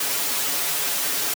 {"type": "noise with comb filter", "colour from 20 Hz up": "white", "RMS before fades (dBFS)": -24, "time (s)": [0, 1.34], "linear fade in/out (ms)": 5, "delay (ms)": 7.1, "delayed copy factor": 0.9, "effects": ["high-pass 200 Hz 12 dB/octave"]}